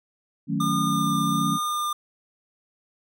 sine chord, D# half-diminished seventh, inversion none, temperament equal, 155.56 / 185 / 220 / 277.2 Hz, D#3 / F#3 / A3 / C#4, 0 / 0 / 0 / 0 cents, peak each -28 dBFS, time 0.47-1.59 s, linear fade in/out 50 ms
square tone with vibrato, 1207 Hz, D6, 47 cents sharp, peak -25 dBFS, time 0.6-1.93 s, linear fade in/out 5 ms, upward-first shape sine, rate 1.3 Hz, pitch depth 10 cents each way
effects none

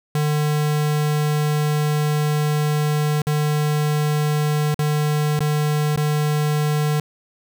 square tone with dropouts, 150 Hz, D3, 37 cents sharp, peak -18 dBFS, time 0.15-7 s, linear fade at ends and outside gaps 2 ms, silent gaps 3.219-3.269 / 4.744-4.791 / 5.392-5.405 / 5.961-5.974 s, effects none

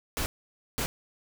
pink noise bursts at uneven times, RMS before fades -30 dBFS, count 2, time 0.17-0.26 / 0.78-0.86 s, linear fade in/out 0 ms, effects none

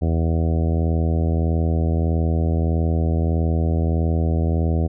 harmonic tone, 81.6 Hz, E2, 17 cents flat, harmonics 1 / 2 / 3 / 4 / 5 / 6 / 7 / 8 / 9, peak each -18 / -24 / -28 / -30 / -32 / -34 / -35 / -36 / -37 dBFS, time 0.01-4.88 s, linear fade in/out 20 ms, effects none

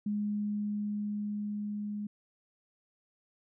sine tone with level ramp, 207.7 Hz, G#3, in tune, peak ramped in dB -29 to -34 dBFS, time 0.06-2.07 s, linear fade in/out 5 ms, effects none

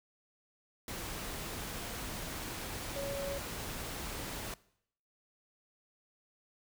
sine tone in noise, 558 Hz, C#5, 11 cents sharp, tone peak -37 dBFS, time 2.96-3.38 s, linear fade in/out 2 ms, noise pink, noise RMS -41 dBFS, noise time 0.88-4.54 s, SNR +1 dB, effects noise-tail reverb RT60 0.7 s tail -21 dB re dry

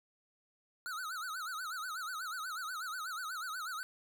square tone with vibrato, 1375 Hz, F6, 27 cents flat, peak -39 dBFS, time 0.86-3.83 s, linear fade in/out 0 ms, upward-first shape sine, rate 8.2 Hz, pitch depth 180 cents each way, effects none

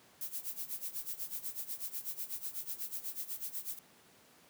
violet noise with tremolo, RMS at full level -38 dBFS, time 0.21-3.79 s, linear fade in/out 2 ms, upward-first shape sine, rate 8.1 Hz, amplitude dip 85%, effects pink hiss -62 dBFS RMS until 4.49 s + high-pass 150 Hz 12 dB/octave

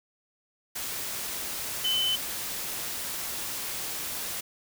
sine tone in noise, 3038 Hz, F#7, 45 cents sharp, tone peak -24 dBFS, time 1.84-2.16 s, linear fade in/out 10 ms, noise white, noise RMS -34 dBFS, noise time 0.75-4.41 s, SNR +7 dB, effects none

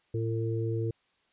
harmonic tone, 113.1 Hz, A2, 48 cents sharp, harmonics 1 / 3 / 4, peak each -29 / -35 / -35 dBFS, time 0.14-0.91 s, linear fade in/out 5 ms, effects white hiss -70 dBFS RMS until 1.32 s + resampled to 8000 Hz

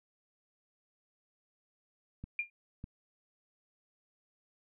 clicks, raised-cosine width 5 ms, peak -30 dBFS, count 2, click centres 2.24 / 2.841 s
sine tone with exponential decay, 2400 Hz, D7, 37 cents sharp, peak -27 dBFS, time 2.39-2.5 s, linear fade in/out 2 ms, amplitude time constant 23 ms
effects none

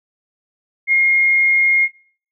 sine tone, 2139 Hz, C7, 38 cents sharp, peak -10 dBFS, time 0.87-1.89 s, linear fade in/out 50 ms, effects noise-tail reverb RT60 0.5 s tail -18 dB re dry

